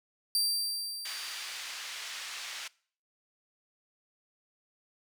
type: tone with exponential decay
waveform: sawtooth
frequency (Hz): 4699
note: D8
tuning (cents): 0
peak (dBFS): -22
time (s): 0.35-2.33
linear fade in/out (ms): 1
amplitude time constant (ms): 430
type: band-pass noise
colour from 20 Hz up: pink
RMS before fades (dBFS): -41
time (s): 1.05-2.68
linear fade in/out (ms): 5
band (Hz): 1900 to 6200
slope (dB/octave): 12
effects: noise-tail reverb RT60 0.5 s tail -23 dB re dry